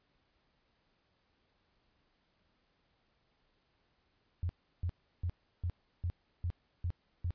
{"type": "tone bursts", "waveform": "sine", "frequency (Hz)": 87.31, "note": "F2", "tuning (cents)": 0, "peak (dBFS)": -31, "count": 8, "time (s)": [4.43, 7.306], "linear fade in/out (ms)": 0, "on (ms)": 62, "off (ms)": 340, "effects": ["pink hiss -75 dBFS RMS until 7.34 s", "resampled to 11025 Hz"]}